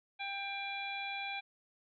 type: harmonic tone with a mistuned harmonic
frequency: 793 Hz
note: G5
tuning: 20 cents sharp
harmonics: 1 / 2 / 3 / 4 / 5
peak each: -42 / -48 / -40 / -47 / -49 dBFS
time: 0.19-1.41 s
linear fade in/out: 20 ms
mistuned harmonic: 4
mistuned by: +110 cents
effects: none